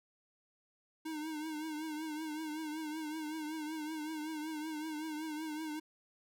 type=tone with vibrato; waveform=square; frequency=310 Hz; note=D#4; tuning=6 cents flat; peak=-39 dBFS; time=1.05-5.8 s; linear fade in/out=10 ms; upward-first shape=triangle; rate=5.3 Hz; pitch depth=71 cents each way; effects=none